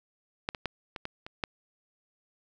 clicks, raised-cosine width 0.3 ms, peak -13 / -19 / -15 / -21 / -19 / -25 / -13 dBFS, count 7, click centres 0.489 / 0.548 / 0.657 / 0.962 / 1.054 / 1.265 / 1.438 s, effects none

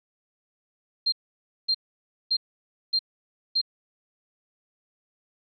sine tone bursts, 4186 Hz, C8, in tune, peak -20 dBFS, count 5, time 1.06-3.615 s, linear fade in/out 10 ms, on 63 ms, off 560 ms, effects none

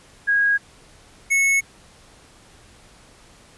sine / square tone pair in turn, 1643 / 2198 Hz, G#6 / C#7, -19 / -15 cents, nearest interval perfect fourth, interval 504 cents, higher second, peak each -15 / -16 dBFS, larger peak first, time 0.27-0.58 / 1.3-1.61 s, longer neither, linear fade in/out 20 ms, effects pink hiss -50 dBFS RMS until 3.57 s + resampled to 24000 Hz

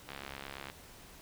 click train, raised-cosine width 0.3 ms, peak -26 dBFS, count 43, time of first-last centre 0.09-0.7 s, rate 68.9 Hz, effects pink hiss -54 dBFS RMS until 1.21 s

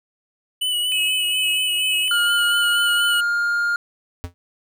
square tone with vibrato, 2960 Hz, F#7, in tune, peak -20 dBFS, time 0.61-3.21 s, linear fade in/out 10 ms, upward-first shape sine, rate 4.2 Hz, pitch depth 30 cents each way
triangle tone with tremolo, 2569 Hz, E7, 45 cents flat, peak -19 dBFS, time 0.92-2.08 s, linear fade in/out 0 ms, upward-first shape triangle, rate 2.2 Hz, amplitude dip 60%
triangle tone, 1411 Hz, F6, 17 cents sharp, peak -16 dBFS, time 2.11-3.76 s, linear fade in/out 2 ms
square tone with exponential decay, 87.31 Hz, F2, in tune, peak -22 dBFS, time 4.24-4.34 s, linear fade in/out 0 ms, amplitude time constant 20 ms
effects none

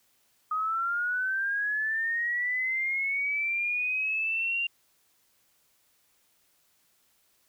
sine linear sweep, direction up, 1244.5 to 2789 Hz, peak -26 dBFS, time 0.51-4.67 s, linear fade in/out 5 ms, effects white hiss -68 dBFS RMS until 7.48 s

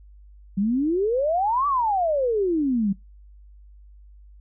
sine exponential two-way sweep, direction up then down, 188 to 1174.7 to 188 Hz, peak -19 dBFS, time 0.57-2.93 s, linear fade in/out 10 ms, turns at 1.67 s, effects noise-tail reverb RT60 0.2 s tail -23 dB re dry + added 50 Hz sine -45 dBFS peak until 4.4 s

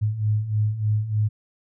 sine beating tone pair, 104.5 / 107.8 Hz, G#2 / A2, +11 / -35 cents, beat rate 3.3 Hz, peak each -26 / -21 dBFS, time 0.01-1.29 s, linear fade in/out 20 ms, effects none

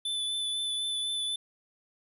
square tone with vibrato, 3501 Hz, A7, 9 cents flat, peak -30 dBFS, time 0.05-1.36 s, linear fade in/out 5 ms, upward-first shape sine, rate 4 Hz, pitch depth 15 cents each way, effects resampled to 32000 Hz

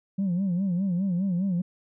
sine tone with vibrato, 185 Hz, F#3, in tune, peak -21 dBFS, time 0.18-1.62 s, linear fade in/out 10 ms, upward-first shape sine, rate 4.9 Hz, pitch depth 130 cents each way, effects tanh soft clip ceiling -21 dBFS

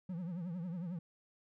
triangle tone with vibrato, 174.61 Hz, F3, in tune, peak -36 dBFS, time 0.09-0.99 s, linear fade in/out 5 ms, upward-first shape triangle, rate 11 Hz, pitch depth 160 cents each way, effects none

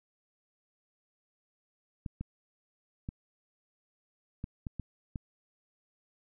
clicks, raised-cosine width 5 ms, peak -24 dBFS, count 7, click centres 2.062 / 2.21 / 3.089 / 4.441 / 4.668 / 4.797 / 5.158 s, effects none

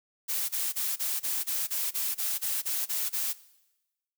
blue noise bursts, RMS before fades -30 dBFS, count 13, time 0.28-3.334 s, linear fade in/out 20 ms, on 210 ms, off 27 ms, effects noise-tail reverb RT60 1.0 s tail -19 dB re dry

